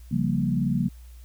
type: chord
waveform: sine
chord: G half-diminished seventh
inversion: second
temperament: equal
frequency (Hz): 138.59 / 174.61 / 196 / 233.1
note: Db3 / F3 / G3 / Bb3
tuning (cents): 0 / 0 / 0 / 0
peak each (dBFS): -27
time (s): 0.11-0.89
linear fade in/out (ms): 10
effects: added 60 Hz sine -42 dBFS peak until 1.24 s + white hiss -59 dBFS RMS until 1.24 s